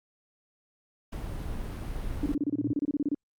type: noise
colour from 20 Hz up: brown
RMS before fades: -34 dBFS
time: 1.12-2.35 s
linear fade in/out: 10 ms
type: tone bursts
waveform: sine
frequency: 289.9 Hz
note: D4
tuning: 22 cents flat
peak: -24 dBFS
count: 16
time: 2.23-3.146 s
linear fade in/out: 2 ms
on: 31 ms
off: 28 ms
type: tone with exponential growth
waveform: sine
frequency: 116.54 Hz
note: A#2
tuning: in tune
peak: -29 dBFS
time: 2.27-2.72 s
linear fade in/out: 5 ms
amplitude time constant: 97 ms
effects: Opus 48 kbps